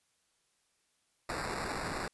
violet noise with sample-and-hold, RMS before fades -37 dBFS, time 1.29-2.08 s, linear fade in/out 2 ms, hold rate 3150 Hz, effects white hiss -75 dBFS RMS until 2.13 s + resampled to 24000 Hz

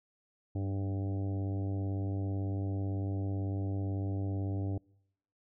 harmonic tone with a mistuned harmonic, 98 Hz, G2, in tune, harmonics 1 / 2 / 3 / 4 / 5 / 6 / 7 / 8, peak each -32 / -45 / -39 / -47 / -51 / -51 / -52 / -55 dBFS, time 0.55-4.78 s, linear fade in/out 5 ms, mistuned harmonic 2, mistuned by -39 cents, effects noise-tail reverb RT60 0.8 s tail -26 dB re dry

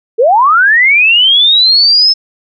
sine linear sweep, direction up, 418.3 to 5274 Hz, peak -4 dBFS, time 0.18-2.14 s, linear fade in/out 20 ms, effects none

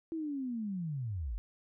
sine linear sweep, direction down, 332.6 to 43.19 Hz, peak -34 dBFS, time 0.12-1.38 s, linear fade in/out 0 ms, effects none

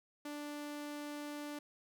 sawtooth tone, 293.7 Hz, D4, in tune, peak -38 dBFS, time 0.25-1.59 s, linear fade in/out 5 ms, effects none

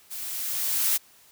blue noise with level ramp, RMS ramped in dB -36 to -22 dBFS, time 0.1-0.98 s, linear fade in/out 20 ms, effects white hiss -56 dBFS RMS until 1.31 s

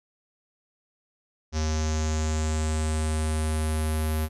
square tone with low-pass filter sweep, 78 Hz, D#2, 5 cents sharp, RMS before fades -26 dBFS, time 1.52-4.29 s, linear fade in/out 50 ms, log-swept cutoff 5800 to 12000 Hz, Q 5.1, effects none

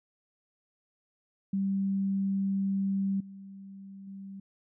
sine tone with level steps, 195.2 Hz, G3, 7 cents flat, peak -26 / -43 / -40 dBFS, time 1.53-4.4 s, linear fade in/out 5 ms, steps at 3.2 / 4.07 s, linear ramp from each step 5 ms, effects none

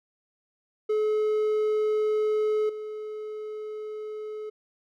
triangle tone with level steps, 428.1 Hz, A4, 47 cents flat, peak -20 / -31 dBFS, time 0.89-4.5 s, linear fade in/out 10 ms, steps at 2.69 s, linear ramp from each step 5 ms, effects none

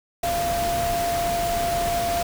sine tone in noise, 690 Hz, F5, 21 cents flat, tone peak -22 dBFS, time 0.23-2.23 s, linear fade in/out 5 ms, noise pink, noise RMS -29 dBFS, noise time 0.23-2.23 s, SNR +4 dB, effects none

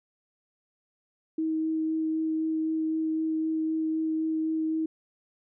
sine tone with vibrato, 317.6 Hz, D#4, 36 cents sharp, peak -25 dBFS, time 1.38-4.86 s, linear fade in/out 5 ms, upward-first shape sine, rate 3.9 Hz, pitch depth 8 cents each way, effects none

